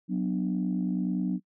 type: chord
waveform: sine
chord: B minor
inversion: second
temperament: just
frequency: 185.21 / 246.9 / 296.3 Hz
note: F#3 / B3 / D4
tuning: +2 / 0 / +15 cents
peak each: -27 / -31 / -32 dBFS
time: 0.08-1.4 s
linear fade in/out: 50 ms
effects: noise-tail reverb RT60 0.1 s tail -25 dB re dry + tanh soft clip ceiling -18 dBFS